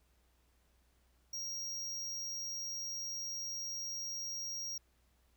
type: tone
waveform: square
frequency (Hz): 5630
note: F8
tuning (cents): +13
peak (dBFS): -39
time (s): 1.33-4.78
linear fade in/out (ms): 5
effects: added 61 Hz sine -70 dBFS peak until 5.36 s + pink hiss -75 dBFS RMS until 5.36 s